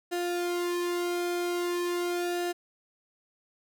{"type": "tone with flanger", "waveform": "sawtooth", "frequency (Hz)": 350.9, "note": "F4", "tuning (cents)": 8, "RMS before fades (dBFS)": -30, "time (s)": [0.11, 2.53], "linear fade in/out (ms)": 20, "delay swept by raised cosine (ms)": [0.88, 1.79], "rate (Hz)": 0.42, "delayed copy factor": -0.8, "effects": []}